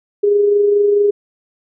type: tone with amplitude modulation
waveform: sine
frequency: 409.4 Hz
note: G#4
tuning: 25 cents flat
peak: -8 dBFS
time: 0.23-1.11 s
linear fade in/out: 10 ms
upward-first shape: sine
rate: 24.6 Hz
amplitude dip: 35%
effects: none